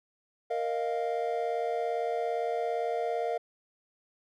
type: chord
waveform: triangle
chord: Bb suspended fourth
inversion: none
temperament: just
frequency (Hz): 466.2 / 621.6 / 699.2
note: Bb4 / Eb5 / F5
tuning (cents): 0 / -2 / +2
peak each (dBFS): -30 / -33 / -30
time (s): 0.5-3.38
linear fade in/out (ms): 10
effects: none